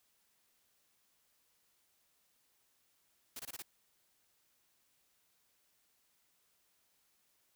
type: noise bursts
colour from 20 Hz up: white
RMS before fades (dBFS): -45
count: 5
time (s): 3.36-3.623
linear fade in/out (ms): 5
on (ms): 35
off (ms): 22
effects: white hiss -75 dBFS RMS until 7.55 s